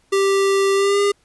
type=tone with pitch glide; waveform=square; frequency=392.3 to 404.5 Hz; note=G4 to G#4; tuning=+1 to -46 cents; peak=-15 dBFS; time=0.12-1.12 s; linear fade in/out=10 ms; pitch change=+53 cents; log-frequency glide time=0.74-1 s; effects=pink hiss -60 dBFS RMS until 1.24 s + resampled to 24000 Hz